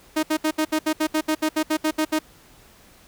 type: tone bursts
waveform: sawtooth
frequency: 311.1 Hz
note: D#4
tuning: in tune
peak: -15 dBFS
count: 15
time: 0.16-2.191 s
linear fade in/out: 10 ms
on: 71 ms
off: 69 ms
effects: pink hiss -52 dBFS RMS until 3.07 s